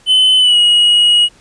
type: tone with pitch glide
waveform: triangle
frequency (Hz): 3036 to 2899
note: F#7 to F#7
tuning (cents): +44 to -36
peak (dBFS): -5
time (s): 0.06-1.29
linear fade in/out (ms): 50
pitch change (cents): -80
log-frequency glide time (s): 0.38-0.57
effects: pink hiss -47 dBFS RMS until 1.4 s + resampled to 22050 Hz